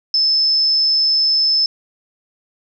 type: tone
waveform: sine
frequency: 5250 Hz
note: E8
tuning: 8 cents flat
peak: -12 dBFS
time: 0.14-1.66 s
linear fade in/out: 2 ms
effects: none